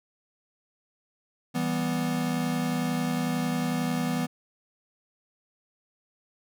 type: chord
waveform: square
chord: E minor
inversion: none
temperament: equal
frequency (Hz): 164.81 / 196 / 246.9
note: E3 / G3 / B3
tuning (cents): 0 / 0 / 0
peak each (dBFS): -31 / -34 / -29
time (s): 1.54-4.27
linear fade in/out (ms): 20
effects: none